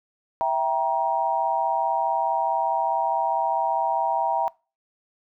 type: chord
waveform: sine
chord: E diminished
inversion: none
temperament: equal with one note detuned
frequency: 659.3 / 784 / 943.7 Hz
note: E5 / G5 / Bb5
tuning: 0 / 0 / +21 cents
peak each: -26 / -25 / -23 dBFS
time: 0.41-4.48 s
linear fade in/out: 0 ms
effects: noise-tail reverb RT60 0.3 s tail -23 dB re dry